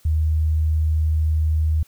sine tone, 78.2 Hz, D#2, 9 cents sharp, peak -16 dBFS, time 0.05-1.83 s, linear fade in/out 5 ms, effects white hiss -56 dBFS RMS until 1.87 s

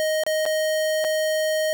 square tone with dropouts, 624 Hz, D#5, 5 cents sharp, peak -21 dBFS, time 0-1.73 s, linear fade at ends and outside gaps 0 ms, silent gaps 0.236-0.265 / 0.454-0.462 / 1.042-1.047 s, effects none

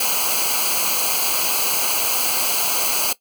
white noise with comb filter, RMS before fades -20 dBFS, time 0-3.13 s, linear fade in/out 5 ms, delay 0.55 ms, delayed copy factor -0.95, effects noise-tail reverb RT60 0.1 s tail -17 dB re dry

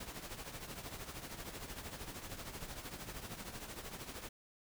pink noise with tremolo, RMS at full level -44 dBFS, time 0-4.29 s, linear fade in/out 5 ms, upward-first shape triangle, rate 13 Hz, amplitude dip 70%, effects none

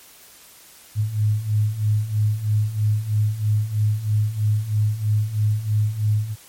sine beating tone pair, 104.4 / 107.5 Hz, G#2 / A2, +10 / -40 cents, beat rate 3.1 Hz, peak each -23 / -19 dBFS, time 0.95-6.36 s, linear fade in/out 50 ms, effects white hiss -47 dBFS RMS until 6.48 s + MP3 64 kbps

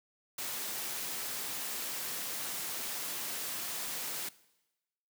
white high-pass noise, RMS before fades -38 dBFS, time 0.38-4.29 s, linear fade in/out 5 ms, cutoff 150 Hz, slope 12 dB/octave, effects noise-tail reverb RT60 1.0 s tail -20 dB re dry

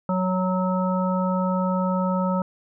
harmonic tone, 185 Hz, F#3, in tune, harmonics 1 / 3 / 5 / 7, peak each -22 / -27 / -29 / -30 dBFS, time 0.09-2.42 s, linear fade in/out 2 ms, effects none

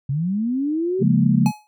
sine linear sweep, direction up, 129.8 to 391.3 Hz, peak -19 dBFS, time 0.09-1.03 s, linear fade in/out 5 ms
sine chord, Bb minor seventh, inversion first, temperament equal, 138.59 / 174.61 / 207.7 / 233.1 Hz, Db3 / F3 / Ab3 / Bb3, 0 / 0 / 0 / 0 cents, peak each -19 dBFS, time 0.99-1.52 s, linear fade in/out 50 ms
square tone with exponential decay, 846 Hz, G#5, 32 cents sharp, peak -21 dBFS, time 1.46-1.67 s, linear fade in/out 0 ms, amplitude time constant 44 ms
effects none

